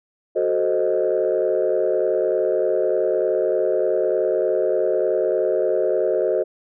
sine chord, F# diminished seventh, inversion none, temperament equal, 370 / 440 / 523.3 / 622.3 Hz, F#4 / A4 / C5 / Eb5, 0 / 0 / 0 / 0 cents, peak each -22 dBFS, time 0.35-6.44 s, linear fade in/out 20 ms, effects tanh soft clip ceiling -10 dBFS

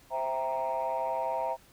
sine chord, C dominant seventh, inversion none, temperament equal, 523.3 / 659.3 / 784 / 932.3 Hz, C5 / E5 / G5 / Bb5, 0 / 0 / 0 / 0 cents, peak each -35 / -32 / -35 / -31 dBFS, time 0.1-1.57 s, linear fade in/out 50 ms, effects tanh soft clip ceiling -23 dBFS + pink hiss -59 dBFS RMS until 1.72 s

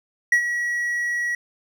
triangle tone with ADSR envelope, 1921 Hz, B6, 48 cents flat, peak -10 dBFS, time 0.32-1.35 s, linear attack 4 ms, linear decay 83 ms, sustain -10 dB, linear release 3 ms, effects none

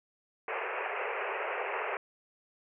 pink band-pass noise, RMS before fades -35 dBFS, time 0.48-1.97 s, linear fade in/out 2 ms, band 390 to 2700 Hz, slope 96 dB/octave, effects none

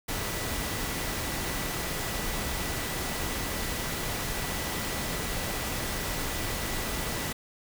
sine tone in noise, 1968 Hz, B6, 7 cents flat, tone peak -43 dBFS, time 0.08-7.33 s, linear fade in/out 10 ms, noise pink, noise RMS -32 dBFS, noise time 0.08-7.33 s, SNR -14 dB, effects none

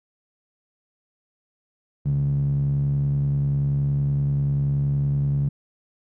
sawtooth tone with band-pass filter, 70.5 Hz, C#2, 30 cents sharp, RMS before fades -22 dBFS, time 2.05-5.49 s, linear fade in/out 5 ms, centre 150 Hz, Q 9.3, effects none

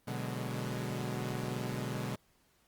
sawtooth chord, G# half-diminished seventh, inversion first, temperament equal, 123.47 / 146.83 / 185 / 207.7 Hz, B2 / D3 / F#3 / G#3, 0 / 0 / 0 / 0 cents, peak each -34 / -37 / -39 / -38 dBFS, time 0.07-2.16 s, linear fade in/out 10 ms, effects pink hiss -70 dBFS RMS until 2.67 s + Opus 32 kbps

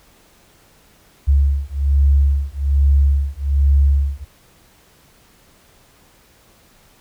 sine beating tone pair, 69.3 / 70.5 Hz, C#2 / C#2, 0 / +30 cents, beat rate 1.2 Hz, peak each -15 dBFS, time 1.27-4.25 s, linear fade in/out 20 ms, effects pink hiss -52 dBFS RMS until 7 s

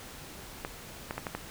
clicks, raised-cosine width 0.5 ms, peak -18 dBFS, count 5, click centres 0.649 / 1.109 / 1.18 / 1.268 / 1.35 s, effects pink hiss -46 dBFS RMS until 1.5 s

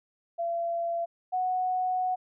sine tone pair in turn, 680 / 737.7 Hz, F5 / F#5, -46 / -5 cents, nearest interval minor second, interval 141 cents, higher second, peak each -27 / -25 dBFS, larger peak second, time 0.38-1.06 / 1.32-2.16 s, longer second, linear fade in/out 20 ms, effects none

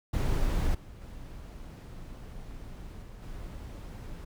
brown noise with level steps, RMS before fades -28 / -46 / -43 / -45 / -41 dBFS, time 0.13-4.25 s, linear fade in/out 10 ms, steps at 0.74 / 1.01 / 3.02 / 3.22 s, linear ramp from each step 10 ms, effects none

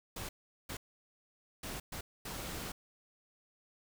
pink noise bursts at uneven times, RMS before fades -42 dBFS, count 5, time 0.16-0.29 / 0.69-0.77 / 1.63-1.8 / 1.92-2.01 / 2.25-2.72 s, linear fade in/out 5 ms, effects none

